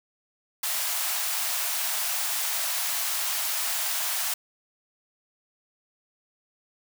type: high-pass noise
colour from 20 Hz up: white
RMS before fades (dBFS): -28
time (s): 0.63-4.34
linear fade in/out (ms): 5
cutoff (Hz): 610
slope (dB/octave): 96
effects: none